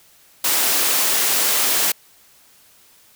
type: high-pass noise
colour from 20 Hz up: white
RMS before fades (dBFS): -18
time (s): 0.44-1.92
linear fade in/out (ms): 5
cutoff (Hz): 280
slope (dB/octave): 12
effects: white hiss -52 dBFS RMS until 3.15 s